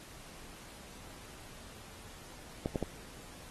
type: clicks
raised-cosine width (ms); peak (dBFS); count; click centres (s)
2; -19; 3; 2.659 / 2.758 / 2.827
effects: pink hiss -52 dBFS RMS until 3.5 s + AAC 32 kbps